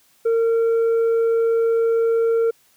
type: tone with tanh clipping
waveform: sine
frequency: 457.7 Hz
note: A#4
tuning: 32 cents flat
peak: -16 dBFS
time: 0.25-2.51 s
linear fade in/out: 10 ms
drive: 3 dB
effects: white hiss -58 dBFS RMS until 2.76 s + high-pass 60 Hz 12 dB/octave